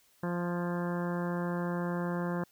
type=harmonic tone with a mistuned harmonic; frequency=174.61 Hz; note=F3; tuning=in tune; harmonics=1 / 2 / 3 / 4 / 5 / 6 / 7 / 8 / 9 / 10; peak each=-32 / -38 / -39 / -45 / -45 / -43 / -49 / -48 / -46 / -51 dBFS; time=0.23-2.44 s; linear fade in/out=5 ms; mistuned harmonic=9; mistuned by=+21 cents; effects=white hiss -66 dBFS RMS until 2.51 s